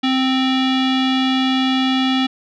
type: tone with low-pass filter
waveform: square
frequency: 261.6 Hz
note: C4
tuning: in tune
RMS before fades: -17 dBFS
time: 0.03-2.27 s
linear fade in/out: 10 ms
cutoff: 3400 Hz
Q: 4.6
effects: none